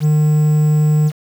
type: tone with quantisation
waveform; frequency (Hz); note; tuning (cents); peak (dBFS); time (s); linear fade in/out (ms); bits
triangle; 151.9; D#3; -41; -8; 0-1.12; 50; 6
effects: none